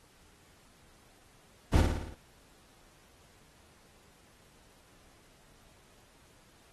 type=noise with echo; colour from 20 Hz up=brown; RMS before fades=-23 dBFS; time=1.73-1.81 s; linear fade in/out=5 ms; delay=56 ms; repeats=6; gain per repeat=-4 dB; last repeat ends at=2.146 s; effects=pink hiss -62 dBFS RMS until 6.72 s + AAC 32 kbps